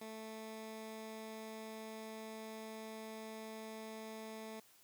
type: tone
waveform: 15% pulse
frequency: 220 Hz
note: A3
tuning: in tune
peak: -40 dBFS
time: 0.01-4.6 s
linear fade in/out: 5 ms
effects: white hiss -66 dBFS RMS until 4.83 s + high-pass 80 Hz 12 dB/octave